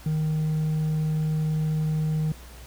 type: tone with hard clipping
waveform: sine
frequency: 155.56 Hz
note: D#3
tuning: in tune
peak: -23 dBFS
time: 0.06-2.32 s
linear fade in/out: 2 ms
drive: 2 dB
effects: added 60 Hz sine -43 dBFS peak until 2.66 s + pink hiss -48 dBFS RMS until 2.66 s